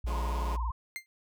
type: tone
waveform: sine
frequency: 58.27 Hz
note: A#1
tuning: in tune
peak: -29 dBFS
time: 0.04-0.71 s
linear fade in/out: 5 ms
type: chord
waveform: 10% pulse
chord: D diminished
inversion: none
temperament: equal with one note detuned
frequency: 144.06 / 174.61 / 207.7 Hz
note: D3 / F3 / Ab3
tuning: -33 / 0 / 0 cents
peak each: -35 dBFS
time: 0.06-0.57 s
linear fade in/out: 20 ms
type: tone with vibrato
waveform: sine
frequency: 987.8 Hz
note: B5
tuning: in tune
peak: -37 dBFS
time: 0.1-0.72 s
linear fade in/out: 5 ms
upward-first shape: sine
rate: 20 Hz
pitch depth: 150 cents each way
type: tone with exponential decay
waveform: 40% pulse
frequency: 2097 Hz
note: C7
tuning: 3 cents sharp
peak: -30 dBFS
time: 0.96-1.06 s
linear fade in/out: 0 ms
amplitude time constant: 20 ms
effects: none